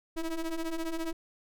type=ring-modulated tone; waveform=square; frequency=161.7 Hz; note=E3; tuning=33 cents flat; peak=-29 dBFS; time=0.16-1.13 s; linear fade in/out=10 ms; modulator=169 Hz; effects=none